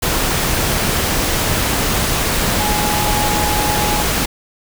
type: tone in noise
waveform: sine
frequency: 838 Hz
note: G#5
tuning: 15 cents sharp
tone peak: -20 dBFS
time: 2.59-4.03 s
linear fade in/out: 10 ms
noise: pink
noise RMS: -17 dBFS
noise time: 0.02-4.26 s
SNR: -6 dB
effects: none